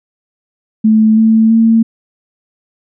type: tone with pitch steps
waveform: sine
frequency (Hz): 218.3 / 222.1 / 226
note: A3 / A3 / A3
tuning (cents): -13 / +16 / +47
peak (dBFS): -5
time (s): 0.84-1.83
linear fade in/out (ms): 10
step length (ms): 330
effects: none